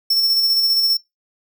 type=tone with tremolo; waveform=square; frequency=5400 Hz; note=E8; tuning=41 cents sharp; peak=-14 dBFS; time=0.1-0.97 s; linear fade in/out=5 ms; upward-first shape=square; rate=15 Hz; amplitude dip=30%; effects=noise-tail reverb RT60 0.2 s tail -22 dB re dry